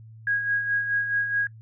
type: tone with tremolo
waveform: sine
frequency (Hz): 1645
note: G#6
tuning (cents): -17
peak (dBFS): -20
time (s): 0.27-1.47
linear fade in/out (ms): 2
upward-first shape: sine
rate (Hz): 4.7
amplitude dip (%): 55
effects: noise-tail reverb RT60 0.1 s tail -21 dB re dry + added 111 Hz sine -43 dBFS peak until 1.61 s